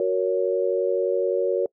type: chord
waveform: sine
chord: F# major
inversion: none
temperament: equal with one note detuned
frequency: 370 / 466.2 / 557.9 Hz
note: F#4 / A#4 / C#5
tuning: 0 / 0 / +11 cents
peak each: -24 dBFS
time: 0-1.66 s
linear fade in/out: 2 ms
effects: noise-tail reverb RT60 0.1 s tail -24 dB re dry